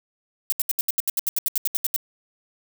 violet noise bursts, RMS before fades -22 dBFS, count 16, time 0.5-1.962 s, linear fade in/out 0 ms, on 22 ms, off 74 ms, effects none

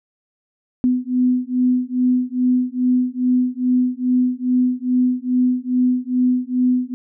sine beating tone pair, 249.8 / 252.2 Hz, B3 / B3, +20 / +36 cents, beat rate 2.4 Hz, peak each -18 dBFS, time 0.84-6.94 s, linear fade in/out 0 ms, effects none

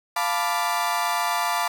35% pulse chord, B half-diminished seventh, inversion second, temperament equal, 698.5 / 880 / 987.8 / 1174.7 Hz, F5 / A5 / B5 / D6, 0 / 0 / 0 / 0 cents, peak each -26 dBFS, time 0.16-1.68 s, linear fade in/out 5 ms, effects none

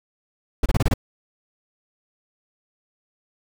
brown noise bursts, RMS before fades -17 dBFS, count 6, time 0.63-0.939 s, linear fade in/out 5 ms, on 29 ms, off 27 ms, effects none

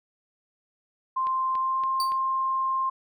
sine tone with pitch glide, 1046.5 to 1057.4 Hz, C6 to C6, 0 to +18 cents, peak -23 dBFS, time 1.16-2.9 s, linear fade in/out 10 ms, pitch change +18 cents, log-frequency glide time 1.55-1.88 s
click train, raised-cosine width 0.3 ms, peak -26 dBFS, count 4, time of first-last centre 1.27-2.12 s, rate 3.53 Hz
40% pulse tone with exponential decay, 4610 Hz, D8, 33 cents flat, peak -24 dBFS, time 2-2.18 s, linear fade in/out 1 ms, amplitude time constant 37 ms
effects none

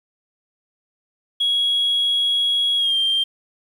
sine tone with pitch glide, 3322 to 3176 Hz, G#7 to G7, 0 to +22 cents, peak -15 dBFS, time 1.4-3.24 s, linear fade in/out 10 ms, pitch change -78 cents, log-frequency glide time 2.77-2.96 s, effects tanh soft clip ceiling -13 dBFS + 8-bit

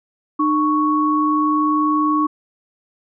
sine tone pair together, 303.4 / 1111 Hz, D#4 / C#6, -44 / +4 cents, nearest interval octave + minor seventh, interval 2248 cents, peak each -17 dBFS, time 0.39-2.27 s, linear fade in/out 10 ms, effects none

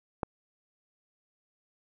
click, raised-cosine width 1 ms, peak -15 dBFS, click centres 0.232 s, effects none

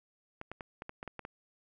clicks, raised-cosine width 0.5 ms, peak -26 dBFS, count 9, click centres 0.414 / 0.516 / 0.608 / 0.821 / 0.894 / 1.029 / 1.077 / 1.193 / 1.251 s, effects none

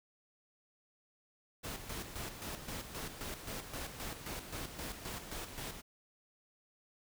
pink noise with tremolo, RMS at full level -42 dBFS, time 1.63-5.82 s, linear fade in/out 20 ms, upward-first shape square, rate 3.8 Hz, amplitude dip 55%, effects none

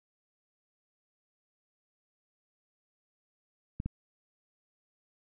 clicks, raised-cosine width 5 ms, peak -22 / -21 dBFS, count 2, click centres 3.801 / 3.86 s, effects none

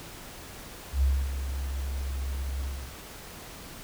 sine tone with ADSR envelope, 67.3 Hz, C2, 49 cents sharp, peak -19 dBFS, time 0.92-2.95 s, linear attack 100 ms, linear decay 260 ms, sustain -10 dB, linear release 310 ms, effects pink hiss -44 dBFS RMS until 3.83 s

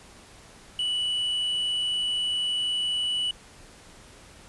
triangle tone, 2956 Hz, F#7, 2 cents flat, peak -23 dBFS, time 0.79-3.31 s, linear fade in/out 2 ms, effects pink hiss -50 dBFS RMS until 4.48 s + resampled to 24000 Hz

